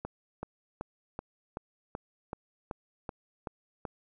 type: click train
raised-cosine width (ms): 1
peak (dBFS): -22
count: 11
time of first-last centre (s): 0.05-3.852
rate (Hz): 2.63
effects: none